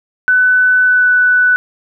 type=tone with pitch glide; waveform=sine; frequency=1500 to 1490.5 Hz; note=F#6 to F#6; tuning=+23 to +12 cents; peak=-7 dBFS; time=0.28-1.56 s; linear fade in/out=0 ms; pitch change=-11 cents; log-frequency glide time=0.85-1.08 s; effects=none